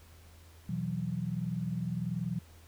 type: chord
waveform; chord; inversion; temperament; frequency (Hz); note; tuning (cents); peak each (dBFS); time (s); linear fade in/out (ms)
sine; B suspended fourth; none; equal; 123.47 / 164.81 / 185; B2 / E3 / F#3; 0 / 0 / 0; -37 / -35 / -36; 0.69-2.39; 5
effects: added 82 Hz sine -54 dBFS peak until 2.67 s + pink hiss -60 dBFS RMS until 2.67 s